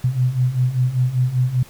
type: beating tone pair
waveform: sine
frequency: 123.47 / 128.57 Hz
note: B2 / C3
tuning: 0 / -30 cents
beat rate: 5.1 Hz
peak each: -21 / -17 dBFS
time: 0.04-1.63 s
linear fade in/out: 5 ms
effects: pink hiss -45 dBFS RMS until 1.69 s